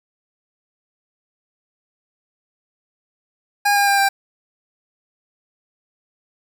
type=tone with pitch steps; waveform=25% pulse; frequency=815 / 806.6 / 798.2 / 790 Hz; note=G#5 / G5 / G5 / G5; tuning=-33 / +49 / +31 / +13 cents; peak=-10 dBFS; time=3.65-4.09 s; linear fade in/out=10 ms; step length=110 ms; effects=7-bit